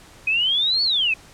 sine exponential two-way sweep, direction up then down, 2489 to 4500 to 2489 Hz, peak -17 dBFS, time 0.27-1.14 s, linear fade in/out 5 ms, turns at 0.83 s, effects pink hiss -47 dBFS RMS until 1.33 s + low-pass 10000 Hz 12 dB/octave

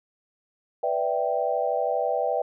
sine chord, E minor seventh, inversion second, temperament equal with one note detuned, 493.9 / 587.3 / 659.3 / 781.3 Hz, B4 / D5 / E5 / G5, 0 / 0 / 0 / -6 cents, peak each -28 dBFS, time 0.83-2.42 s, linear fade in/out 5 ms, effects none

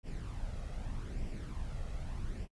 brown noise with flanger, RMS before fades -39 dBFS, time 0.03-2.48 s, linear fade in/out 50 ms, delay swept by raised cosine 0.37 to 1.57 ms, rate 0.82 Hz, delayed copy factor +0.5, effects noise-tail reverb RT60 0.1 s tail -23 dB re dry + resampled to 24000 Hz

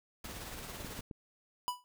pink noise with tremolo, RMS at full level -43 dBFS, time 0.24-1.01 s, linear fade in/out 5 ms, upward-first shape triangle, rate 18 Hz, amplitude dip 40%
clicks, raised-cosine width 3 ms, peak -31 dBFS, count 3, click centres 0.847 / 0.992 / 1.112 s
square tone with exponential decay, 987.8 Hz, B5, in tune, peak -29 dBFS, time 1.68-1.84 s, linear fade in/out 0 ms, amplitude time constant 33 ms
effects none

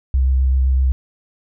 sine tone with vibrato, 65.41 Hz, C2, in tune, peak -12 dBFS, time 0.14-0.92 s, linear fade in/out 0 ms, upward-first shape sine, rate 7.8 Hz, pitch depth 19 cents each way, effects none

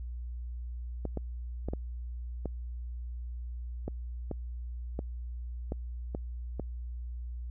clicks, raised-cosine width 2 ms, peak -21 dBFS, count 11, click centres 1.053 / 1.173 / 1.686 / 1.735 / 2.457 / 3.88 / 4.313 / 4.991 / 5.721 / 6.149 / 6.597 s, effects added 60 Hz sine -36 dBFS peak until 7.5 s

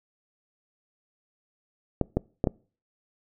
clicks, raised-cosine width 2 ms, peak -9 dBFS, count 4, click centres 2.013 / 2.17 / 2.441 / 2.472 s, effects noise-tail reverb RT60 0.4 s tail -25 dB re dry

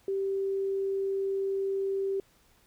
sine tone, 390 Hz, G4, 9 cents flat, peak -27 dBFS, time 0.08-2.2 s, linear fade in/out 2 ms, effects pink hiss -64 dBFS RMS until 2.66 s

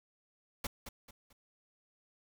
pink noise with echo, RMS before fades -37 dBFS, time 0.64-0.67 s, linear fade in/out 5 ms, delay 220 ms, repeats 3, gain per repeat -9 dB, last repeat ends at 1.33 s, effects none

